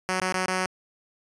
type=tone with dropouts; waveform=5% pulse; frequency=185.6 Hz; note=F#3; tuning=6 cents sharp; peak=-13 dBFS; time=0.09-0.66 s; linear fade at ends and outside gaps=0 ms; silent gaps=0.198-0.216 / 0.324-0.343 / 0.46-0.482 s; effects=resampled to 22050 Hz